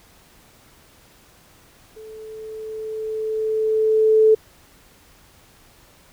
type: tone with level ramp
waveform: sine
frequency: 436.7 Hz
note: A4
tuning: 13 cents flat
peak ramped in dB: -37 to -9 dBFS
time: 1.96-4.35 s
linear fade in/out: 10 ms
effects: pink hiss -52 dBFS RMS until 6.12 s

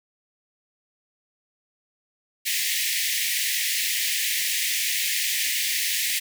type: high-pass noise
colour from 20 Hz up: pink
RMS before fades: -25 dBFS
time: 2.45-6.2 s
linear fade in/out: 20 ms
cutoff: 1800 Hz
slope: 96 dB/octave
effects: none

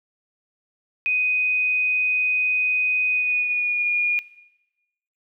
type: tone with pitch glide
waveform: sine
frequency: 2498 to 2434 Hz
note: D#7 to D#7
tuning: +6 to -39 cents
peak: -19 dBFS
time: 1.06-4.19 s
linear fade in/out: 0 ms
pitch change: -45 cents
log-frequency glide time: 3.1-3.86 s
effects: noise-tail reverb RT60 1.0 s tail -18 dB re dry

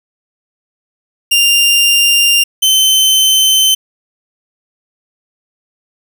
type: tone pair in turn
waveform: sawtooth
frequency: 2794 / 3075 Hz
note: F7 / G7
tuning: 0 / -34 cents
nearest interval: major second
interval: 166 cents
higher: second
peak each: -4 dBFS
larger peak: neither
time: 1.31-2.44 / 2.62-3.75 s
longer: neither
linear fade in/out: 10 ms
effects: none

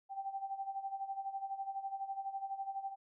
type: tone with tremolo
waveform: sine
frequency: 782 Hz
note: G5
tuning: 4 cents flat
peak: -35 dBFS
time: 0.09-2.96 s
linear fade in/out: 50 ms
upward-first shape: sine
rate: 12 Hz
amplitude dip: 75%
effects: none

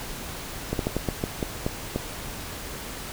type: slowing click train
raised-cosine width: 2 ms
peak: -11 dBFS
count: 9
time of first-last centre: 0.73-1.96 s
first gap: 62 ms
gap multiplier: 1.25
effects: pink hiss -36 dBFS RMS until 3.12 s

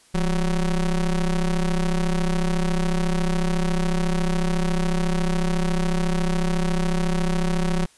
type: ring-modulated tone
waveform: square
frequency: 94 Hz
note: F#2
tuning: 28 cents sharp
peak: -17 dBFS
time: 0.14-7.86 s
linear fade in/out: 10 ms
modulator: 77 Hz
effects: white hiss -55 dBFS RMS until 7.97 s + resampled to 24000 Hz

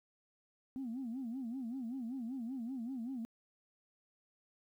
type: tone with vibrato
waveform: sine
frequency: 246.9 Hz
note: B3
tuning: in tune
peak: -37 dBFS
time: 0.76-3.25 s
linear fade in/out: 0 ms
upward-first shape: sine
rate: 5.2 Hz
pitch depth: 170 cents each way
effects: tanh soft clip ceiling -35 dBFS + 12-bit

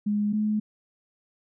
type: tone pair in turn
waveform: sine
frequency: 207.7 / 212.7 Hz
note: G#3 / G#3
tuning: 0 / +42 cents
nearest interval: unison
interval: 42 cents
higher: second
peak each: -22 dBFS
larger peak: neither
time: 0.06-0.33 / 0.33-0.6 s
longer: neither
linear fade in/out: 10 ms
effects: none

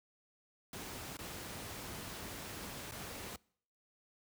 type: noise with dropouts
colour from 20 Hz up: pink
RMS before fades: -45 dBFS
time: 0.73-3.36 s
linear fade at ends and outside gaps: 2 ms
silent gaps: 1.17-1.189 / 2.912-2.92 s
effects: noise-tail reverb RT60 0.6 s tail -25 dB re dry + high-pass 60 Hz 12 dB/octave

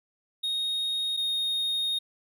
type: tone pair in turn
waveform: triangle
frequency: 3729 / 3711 Hz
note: A#7 / A#7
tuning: 0 / -9 cents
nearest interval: unison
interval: 9 cents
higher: first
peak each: -25 / -24 dBFS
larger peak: second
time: 0.43-1.17 / 1.17-1.99 s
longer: second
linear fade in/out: 10 ms
effects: none

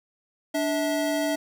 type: tone pair together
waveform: square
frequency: 292.6 / 646.3 Hz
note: D4 / E5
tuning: -6 / -34 cents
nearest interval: octave + major second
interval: 1372 cents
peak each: -27 dBFS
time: 0.54-1.36 s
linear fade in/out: 10 ms
effects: none

